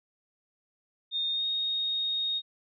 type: tone with pitch glide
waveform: sine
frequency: 3668 to 3724 Hz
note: A#7 to A#7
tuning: -29 to -2 cents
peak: -27 dBFS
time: 1.11-2.42 s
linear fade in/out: 50 ms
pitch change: +27 cents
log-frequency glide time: 1.31-1.45 s
effects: none